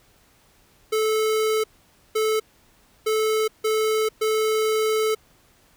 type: tone bursts at uneven times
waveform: square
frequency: 435.4 Hz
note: A4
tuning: 18 cents flat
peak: -20 dBFS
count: 5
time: 0.92-1.64 / 2.15-2.4 / 3.06-3.48 / 3.64-4.09 / 4.21-5.15 s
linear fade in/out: 10 ms
effects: pink hiss -58 dBFS RMS until 5.76 s